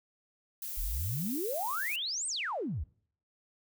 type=noise; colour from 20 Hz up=violet; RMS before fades=-39 dBFS; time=0.62-1.96 s; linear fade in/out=2 ms
type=exponential two-way sweep; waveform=sine; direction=up then down; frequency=32.42 to 8810 to 59 Hz; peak=-32 dBFS; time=0.77-2.84 s; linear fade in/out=10 ms; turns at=2.27 s
effects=noise-tail reverb RT60 0.6 s tail -25 dB re dry